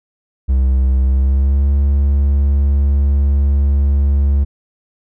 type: tone with pitch glide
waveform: triangle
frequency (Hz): 65.41 to 70.1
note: C2 to C#2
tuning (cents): 0 to +20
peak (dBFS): -8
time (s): 0.48-4.45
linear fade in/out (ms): 20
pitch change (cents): +120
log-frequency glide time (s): 1.03-1.7
effects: none